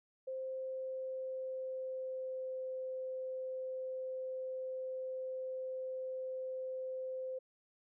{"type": "tone with pitch glide", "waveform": "sine", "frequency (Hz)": [523.3, 518.2], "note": ["C5", "C5"], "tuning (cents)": [0, -17], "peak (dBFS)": -38, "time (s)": [0.27, 7.39], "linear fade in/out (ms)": 10, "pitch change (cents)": -17, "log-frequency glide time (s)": [0.51, 2.63], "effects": []}